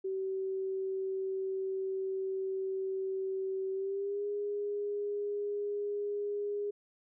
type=tone with pitch glide; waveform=sine; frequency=382.6 to 410.1 Hz; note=G4 to G#4; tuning=-42 to -22 cents; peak=-32 dBFS; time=0.04-6.71 s; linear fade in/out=10 ms; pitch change=+120 cents; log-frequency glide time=3.72-4.26 s; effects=none